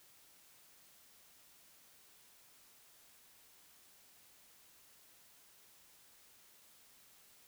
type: silence
effects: white hiss -64 dBFS RMS until 7.47 s